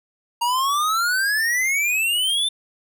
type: exponential sweep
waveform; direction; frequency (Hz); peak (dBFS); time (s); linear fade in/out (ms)
square; up; 932.3 to 3590; -19; 0.41-2.49; 10
effects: none